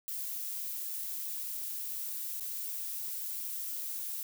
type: noise with dropouts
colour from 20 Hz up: violet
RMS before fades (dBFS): -38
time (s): 0.08-4.23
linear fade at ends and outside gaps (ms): 0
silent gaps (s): 2.398-2.407
effects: none